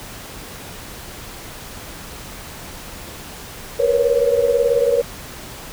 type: tone cluster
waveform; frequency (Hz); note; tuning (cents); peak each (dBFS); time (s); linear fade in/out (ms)
sine; 468.9 / 487.2 / 555; A#4 / B4 / C#5; +10 / -24 / +2; -18; 3.79-5.02; 10
effects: pink hiss -35 dBFS RMS until 5.72 s